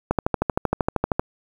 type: click train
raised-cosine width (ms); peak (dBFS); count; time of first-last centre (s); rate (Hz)
1; -5; 15; 0.11-1.195; 12.9
effects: 7-bit